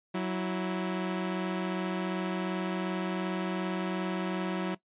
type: tone pair together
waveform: sawtooth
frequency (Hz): 185.59 / 328.5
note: F#3 / E4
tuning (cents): +6 / -6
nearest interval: minor seventh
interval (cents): 988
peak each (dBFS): -27 / -31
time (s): 0.14-4.75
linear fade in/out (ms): 10
effects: noise-tail reverb RT60 0.1 s tail -18 dB re dry + resampled to 8000 Hz